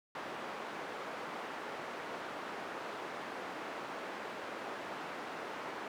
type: band-pass noise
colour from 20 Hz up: white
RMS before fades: -43 dBFS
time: 0.15-5.88 s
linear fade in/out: 2 ms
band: 260 to 1300 Hz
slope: 12 dB/octave
effects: none